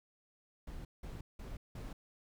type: noise bursts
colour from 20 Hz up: brown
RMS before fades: -45 dBFS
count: 4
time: 0.67-1.93 s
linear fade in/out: 5 ms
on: 180 ms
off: 180 ms
effects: none